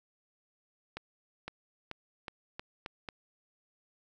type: accelerating click train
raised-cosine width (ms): 0.3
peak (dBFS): -23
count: 7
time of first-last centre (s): 0.97-3.088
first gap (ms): 510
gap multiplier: 0.85
effects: none